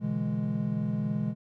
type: chord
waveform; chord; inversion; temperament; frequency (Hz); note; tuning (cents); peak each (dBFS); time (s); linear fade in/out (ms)
triangle; E dominant seventh; second; equal; 123.47 / 146.83 / 164.81 / 207.7; B2 / D3 / E3 / G#3; 0 / 0 / 0 / 0; -32 / -33 / -32 / -28; 0-1.35; 50
effects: none